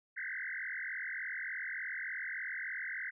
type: tone with frequency modulation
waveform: sine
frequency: 1800 Hz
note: A6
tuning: 39 cents sharp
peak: -37 dBFS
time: 0.16-3.11 s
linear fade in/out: 20 ms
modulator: 43.4 Hz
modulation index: 6.6
effects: none